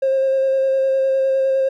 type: tone with vibrato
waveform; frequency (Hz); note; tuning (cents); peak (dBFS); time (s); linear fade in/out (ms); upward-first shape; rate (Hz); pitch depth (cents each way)
triangle; 534; C5; +35; -11; 0.02-1.69; 10; square; 9.8; 11
effects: tanh soft clip ceiling -11 dBFS